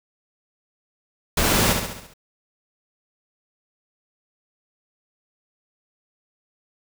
pink noise with echo, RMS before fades -20 dBFS, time 1.37-1.73 s, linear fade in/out 5 ms, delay 68 ms, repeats 6, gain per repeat -5 dB, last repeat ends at 2.138 s, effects none

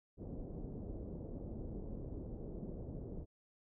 pink low-pass noise, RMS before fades -45 dBFS, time 0.17-3.26 s, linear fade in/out 50 ms, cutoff 510 Hz, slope 24 dB/octave, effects none

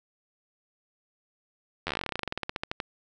slowing click train, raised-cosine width 0.3 ms, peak -14 dBFS, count 26, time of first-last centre 1.87-2.802 s, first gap 11 ms, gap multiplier 1.09, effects none

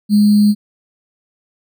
sine tone with sample-and-hold, 207.7 Hz, G#3, in tune, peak -7 dBFS, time 0.09-0.55 s, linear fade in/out 50 ms, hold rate 4410 Hz, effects none

